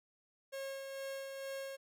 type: tone with tremolo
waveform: 45% pulse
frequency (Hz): 543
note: C#5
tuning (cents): -36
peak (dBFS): -40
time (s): 0.52-1.77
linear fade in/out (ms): 20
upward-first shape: sine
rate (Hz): 2.2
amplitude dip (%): 35
effects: none